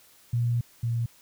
sine tone pair in turn, 119.1 / 117.05 Hz, A#2 / A#2, +38 / +8 cents, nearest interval unison, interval 30 cents, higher first, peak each -22 / -24 dBFS, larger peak first, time 0.33-0.61 / 0.83-1.06 s, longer first, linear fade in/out 5 ms, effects white hiss -57 dBFS RMS until 1.21 s

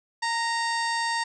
harmonic tone with a mistuned harmonic, 921 Hz, A#5, 21 cents flat, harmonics 1 / 2 / 3 / 4 / 5 / 6 / 7 / 8 / 9, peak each -27 / -29 / -41 / -39 / -34 / -40 / -45 / -45 / -41 dBFS, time 0.22-1.24 s, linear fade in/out 10 ms, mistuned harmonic 2, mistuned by +27 cents, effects none

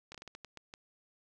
slowing click train, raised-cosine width 0.2 ms, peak -29 dBFS, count 9, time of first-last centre 0.12-0.739 s, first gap 25 ms, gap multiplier 1.31, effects none

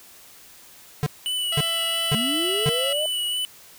square tone bursts, 146.83 Hz, D3, in tune, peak -20 dBFS, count 4, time 1.03-2.692 s, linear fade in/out 0 ms, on 33 ms, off 510 ms
square tone with vibrato, 2960 Hz, F#7, in tune, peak -24 dBFS, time 1.26-3.45 s, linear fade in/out 0 ms, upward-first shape sine, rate 2.9 Hz, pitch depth 23 cents each way
10% pulse tone, 665 Hz, E5, 15 cents sharp, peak -20 dBFS, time 1.52-2.93 s, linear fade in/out 5 ms
sine linear sweep, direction up, 207.7 to 630 Hz, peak -25 dBFS, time 2.14-3.06 s, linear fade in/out 2 ms
effects white hiss -48 dBFS RMS until 3.78 s

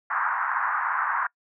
pink band-pass noise, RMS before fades -26 dBFS, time 0.1-1.27 s, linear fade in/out 5 ms, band 910 to 1700 Hz, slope 48 dB/octave, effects noise-tail reverb RT60 0.1 s tail -25 dB re dry

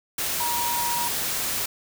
sine tone in noise, 951 Hz, A#5, 34 cents sharp, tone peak -26 dBFS, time 0.4-1.08 s, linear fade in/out 5 ms, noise white, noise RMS -27 dBFS, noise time 0.18-1.66 s, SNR -2 dB, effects none

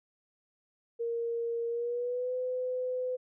sine tone with pitch glide, 466.2 to 505.5 Hz, A#4 to B4, 0 to +40 cents, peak -30 dBFS, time 0.99-3.17 s, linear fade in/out 20 ms, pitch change +140 cents, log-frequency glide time 1.68-2.34 s, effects none

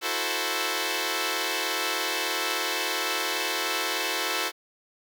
5% pulse chord, F# half-diminished seventh, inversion third, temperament equal, 329.6 / 370 / 440 / 523.3 Hz, E4 / F#4 / A4 / C5, 0 / 0 / 0 / 0 cents, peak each -21 / -21 / -19 / -20 dBFS, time 0.01-4.52 s, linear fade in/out 50 ms, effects none

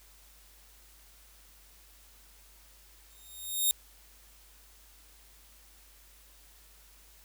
5% pulse tone with exponential growth, 3700 Hz, A#7, 14 cents flat, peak -14 dBFS, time 3.11-3.71 s, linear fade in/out 0 ms, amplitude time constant 130 ms, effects added 50 Hz sine -59 dBFS peak until 7.24 s + white hiss -59 dBFS RMS until 7.24 s

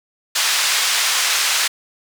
white band-pass noise, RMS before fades -18 dBFS, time 0.35-1.68 s, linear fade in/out 10 ms, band 1100 to 6200 Hz, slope 12 dB/octave, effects none

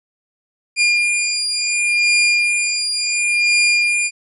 sawtooth beating tone pair, 2411 / 2411.7 Hz, D7 / D7, +45 / +45 cents, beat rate 0.7 Hz, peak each -14 dBFS, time 0.76-4.11 s, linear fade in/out 50 ms, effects resampled to 24000 Hz

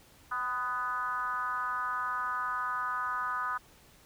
sine tone with frequency modulation, 1245 Hz, D#6, 1 cent sharp, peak -30 dBFS, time 0.31-3.58 s, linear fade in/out 10 ms, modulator 241 Hz, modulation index 1.1, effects pink hiss -59 dBFS RMS until 4.05 s

